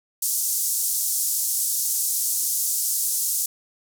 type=band-pass noise; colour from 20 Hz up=white; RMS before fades=-24 dBFS; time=0.22-3.46 s; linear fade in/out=5 ms; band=5900 to 14000 Hz; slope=24 dB/octave; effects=none